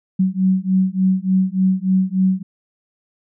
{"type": "beating tone pair", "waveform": "sine", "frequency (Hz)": [186.4, 189.8], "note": ["F#3", "F#3"], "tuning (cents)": [13, 44], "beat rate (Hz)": 3.4, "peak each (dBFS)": [-17, -17], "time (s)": [0.19, 2.43], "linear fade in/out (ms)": 10, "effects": []}